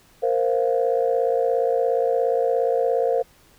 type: chord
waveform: sine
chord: Bb suspended second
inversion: none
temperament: equal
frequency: 466.2 / 523.3 / 698.5 Hz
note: Bb4 / C5 / F5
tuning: 0 / 0 / 0 cents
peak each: -21 / -21 / -25 dBFS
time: 0.22-3.23 s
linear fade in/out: 20 ms
effects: tanh soft clip ceiling -9 dBFS + pink hiss -55 dBFS RMS until 3.58 s